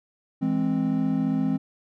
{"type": "chord", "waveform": "triangle", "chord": "E augmented", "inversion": "none", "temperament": "equal with one note detuned", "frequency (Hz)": [164.81, 207.7, 262.5], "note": ["E3", "G#3", "B#3"], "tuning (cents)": [0, 0, 6], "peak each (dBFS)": [-26, -25, -22], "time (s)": [0.41, 1.58], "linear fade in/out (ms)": 20, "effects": []}